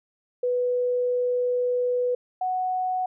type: tone pair in turn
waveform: sine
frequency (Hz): 493.9 / 740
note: B4 / F#5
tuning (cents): 0 / 0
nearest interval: perfect fifth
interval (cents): 700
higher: second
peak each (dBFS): -21 / -23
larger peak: first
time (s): 0.43-2.15 / 2.41-3.06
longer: first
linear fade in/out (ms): 5
effects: none